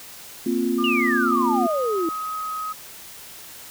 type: chord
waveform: sine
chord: Bb suspended second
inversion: none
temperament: equal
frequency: 233.1 / 261.6 / 349.2 Hz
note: Bb3 / C4 / F4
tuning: 0 / 0 / 0 cents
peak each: -24 dBFS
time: 0.46-1.67 s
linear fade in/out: 5 ms
type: tone with pitch glide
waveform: sine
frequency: 1200 to 1264.8 Hz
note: D6 to D#6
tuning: +37 to +28 cents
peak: -26 dBFS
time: 0.78-2.73 s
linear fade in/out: 10 ms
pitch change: +91 cents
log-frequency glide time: 1.44-1.98 s
type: exponential sweep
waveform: sine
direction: down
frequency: 2924 to 316.2 Hz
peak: -21 dBFS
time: 0.84-2.09 s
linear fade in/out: 2 ms
effects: white hiss -41 dBFS RMS until 3.7 s